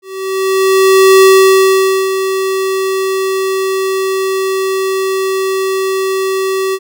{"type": "tone with ADSR envelope", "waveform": "square", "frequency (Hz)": 382.7, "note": "G4", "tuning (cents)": -42, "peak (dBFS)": -3, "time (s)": [0.02, 6.79], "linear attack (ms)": 1200, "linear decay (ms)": 870, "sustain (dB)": -10, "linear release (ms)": 51, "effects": []}